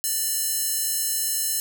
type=tone with high-pass filter; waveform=square; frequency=591 Hz; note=D5; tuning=11 cents sharp; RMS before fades=-25 dBFS; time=0.04-1.6 s; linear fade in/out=0 ms; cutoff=8300 Hz; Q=0.91; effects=none